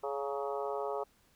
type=harmonic tone with a mistuned harmonic; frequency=140 Hz; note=C#3; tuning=18 cents sharp; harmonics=3 / 4 / 5 / 6 / 7 / 8 / 9; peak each=-37 / -39 / -41 / -43 / -44 / -45 / -46 dBFS; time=0.03-1.04 s; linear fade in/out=10 ms; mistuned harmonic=7; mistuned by=-73 cents; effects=pink hiss -68 dBFS RMS until 1.35 s